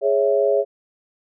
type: chord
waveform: sine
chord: C# minor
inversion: second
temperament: equal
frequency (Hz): 415.3 / 554.4 / 659.3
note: G#4 / C#5 / E5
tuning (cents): 0 / 0 / 0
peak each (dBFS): -19 / -18 / -22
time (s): 0.01-0.65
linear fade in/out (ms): 50
effects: none